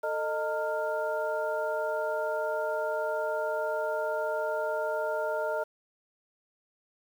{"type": "tone cluster", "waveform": "sine", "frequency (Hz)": [444.6, 618, 910, 1399], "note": ["A4", "D#5", "A#5", "F6"], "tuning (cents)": [18, -12, -42, 3], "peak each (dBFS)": [-35, -30, -36, -36], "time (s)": [0.03, 5.64], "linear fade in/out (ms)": 10, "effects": ["9-bit"]}